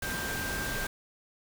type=tone in noise; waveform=sine; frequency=1575 Hz; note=G6; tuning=8 cents sharp; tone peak=-35 dBFS; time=0.02-0.87 s; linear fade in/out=5 ms; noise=pink; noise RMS=-35 dBFS; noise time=0.02-0.87 s; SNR=-3 dB; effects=none